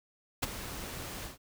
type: noise with ADSR envelope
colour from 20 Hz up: pink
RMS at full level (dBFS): -28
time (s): 0.42-1.38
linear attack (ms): 13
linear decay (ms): 21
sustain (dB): -13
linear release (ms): 140
effects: none